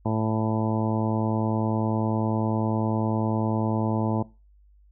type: harmonic tone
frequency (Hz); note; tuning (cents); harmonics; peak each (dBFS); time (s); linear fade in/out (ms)
110; A2; 0; 1 / 2 / 3 / 4 / 5 / 6 / 7 / 8 / 9; -26 / -27 / -31 / -35 / -35 / -34 / -38 / -34 / -38; 0.05-4.23; 10
effects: noise-tail reverb RT60 0.3 s tail -21 dB re dry + added 50 Hz sine -53 dBFS peak until 4.91 s